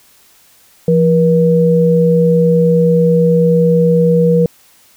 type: tone pair together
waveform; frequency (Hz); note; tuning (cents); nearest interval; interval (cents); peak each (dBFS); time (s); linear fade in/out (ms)
sine; 169.85 / 480.4; F3 / B4; -48 / -48; octave + tritone; 1800; -10; 0.88-4.46; 2
effects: white hiss -48 dBFS RMS until 4.96 s